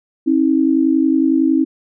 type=tone pair together; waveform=sine; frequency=269.1 / 320 Hz; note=C4 / D#4; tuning=+49 / +49 cents; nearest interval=minor third; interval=300 cents; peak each=-14 dBFS; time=0.26-1.65 s; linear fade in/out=20 ms; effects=none